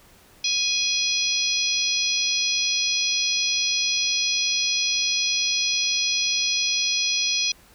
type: harmonic tone with a mistuned harmonic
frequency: 830.6 Hz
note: G#5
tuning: in tune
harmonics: 3 / 4 / 5 / 6 / 7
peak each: -27 / -27 / -27 / -27 / -27 dBFS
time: 0.44-7.52 s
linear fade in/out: 5 ms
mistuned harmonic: 6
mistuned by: +19 cents
effects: pink hiss -53 dBFS RMS until 7.74 s